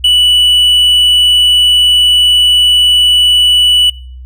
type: tone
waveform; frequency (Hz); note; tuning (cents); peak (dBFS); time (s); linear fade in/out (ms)
triangle; 2959; F#7; -1; -3; 0.04-3.9; 5
effects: noise-tail reverb RT60 0.5 s tail -24 dB re dry + added 63 Hz sine -26 dBFS peak until 4.25 s